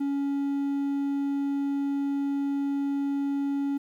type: tone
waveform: triangle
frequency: 280 Hz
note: C#4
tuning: 18 cents sharp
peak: -23 dBFS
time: 0-3.78 s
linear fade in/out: 10 ms
effects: 10-bit